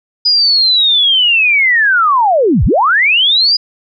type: linear two-way sweep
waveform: sine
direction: down then up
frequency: 4978 to 31.97 to 4978 Hz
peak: -7 dBFS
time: 0.25-3.57 s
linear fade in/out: 10 ms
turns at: 2.65 s
effects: none